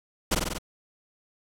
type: noise with echo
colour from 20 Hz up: pink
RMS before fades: -22 dBFS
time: 0.31-0.35 s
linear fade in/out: 10 ms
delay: 47 ms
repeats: 5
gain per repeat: -2 dB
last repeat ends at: 0.585 s
effects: low-pass 12000 Hz 12 dB/octave